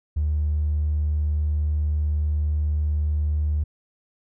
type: tone with tanh clipping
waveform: triangle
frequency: 75.3 Hz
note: D2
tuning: 44 cents sharp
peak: -19 dBFS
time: 0.16-3.64 s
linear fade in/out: 10 ms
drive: 1 dB
effects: none